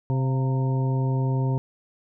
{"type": "harmonic tone with a mistuned harmonic", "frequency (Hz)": 131.5, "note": "C3", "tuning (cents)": 9, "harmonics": [1, 2, 3, 4, 5, 7], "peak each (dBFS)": [-21, -32, -34, -38, -41, -36], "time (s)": [0.1, 1.58], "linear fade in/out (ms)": 0, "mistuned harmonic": 5, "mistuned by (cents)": 67, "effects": []}